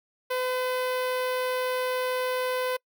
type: tone with notch filter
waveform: sawtooth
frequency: 507 Hz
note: B4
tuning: 45 cents sharp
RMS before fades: -28 dBFS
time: 0.3-2.77 s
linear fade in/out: 10 ms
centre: 6900 Hz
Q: 1.1
effects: noise-tail reverb RT60 0.1 s tail -26 dB re dry